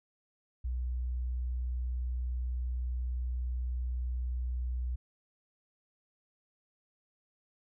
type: tone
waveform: sine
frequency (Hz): 61.74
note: B1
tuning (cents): 0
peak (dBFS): -31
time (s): 0.64-4.96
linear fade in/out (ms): 10
effects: none